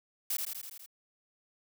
blue noise with echo, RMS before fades -32 dBFS, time 0.3-0.37 s, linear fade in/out 5 ms, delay 82 ms, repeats 6, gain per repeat -3 dB, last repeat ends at 0.862 s, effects none

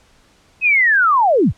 sine linear sweep, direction down, 2591 to 41.67 Hz, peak -10 dBFS, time 0.61-1.53 s, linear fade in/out 50 ms, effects pink hiss -53 dBFS RMS until 1.57 s + low-pass 8000 Hz 12 dB/octave

